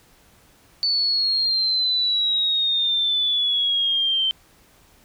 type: exponential sweep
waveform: sine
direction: down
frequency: 4500 to 3102 Hz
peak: -18 dBFS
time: 0.83-4.31 s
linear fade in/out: 0 ms
effects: pink hiss -55 dBFS RMS until 5.04 s